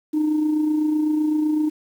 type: tone with amplitude modulation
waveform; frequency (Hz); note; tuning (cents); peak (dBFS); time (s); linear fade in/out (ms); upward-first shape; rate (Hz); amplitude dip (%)
sine; 305.8; D#4; -30; -14; 0.13-1.7; 20; sine; 27.9; 45
effects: tanh soft clip ceiling -14 dBFS + 8-bit